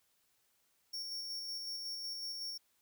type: tone with tremolo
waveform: 45% pulse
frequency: 5490 Hz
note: F8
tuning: 31 cents flat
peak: -39 dBFS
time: 0.93-2.58 s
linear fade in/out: 10 ms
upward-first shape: square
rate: 5.4 Hz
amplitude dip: 25%
effects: white hiss -75 dBFS RMS until 2.81 s